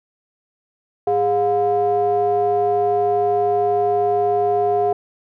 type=ring-modulated tone; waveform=triangle; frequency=152.1 Hz; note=D#3; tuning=39 cents flat; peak=-10 dBFS; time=1.07-4.93 s; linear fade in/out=5 ms; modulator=562 Hz; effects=none